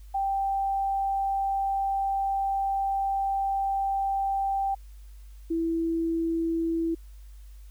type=tone pair in turn; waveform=sine; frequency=784 / 330.3 Hz; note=G5 / E4; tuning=0 / +4 cents; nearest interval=octave + minor third; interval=1496 cents; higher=first; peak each=-24 dBFS; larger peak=neither; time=0.14-4.75 / 5.5-6.95 s; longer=first; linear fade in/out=10 ms; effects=added 50 Hz sine -43 dBFS peak until 7.7 s + white hiss -63 dBFS RMS until 7.7 s